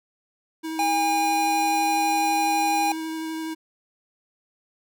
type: tone with vibrato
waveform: square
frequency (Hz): 320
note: D#4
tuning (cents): +49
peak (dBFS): -29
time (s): 0.63-3.55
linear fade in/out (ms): 20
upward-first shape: sine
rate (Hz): 12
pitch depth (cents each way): 10
type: tone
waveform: square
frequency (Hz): 814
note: G#5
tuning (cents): -35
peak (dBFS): -21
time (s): 0.79-2.92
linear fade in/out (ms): 2
effects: none